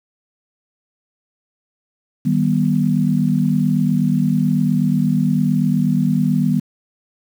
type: chord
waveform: sine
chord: Eb augmented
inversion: none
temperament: just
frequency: 155.56 / 194.45 / 243.1 Hz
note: Eb3 / G3 / B3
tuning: 0 / -14 / -27 cents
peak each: -18 dBFS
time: 2.25-6.6 s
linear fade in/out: 10 ms
effects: 7-bit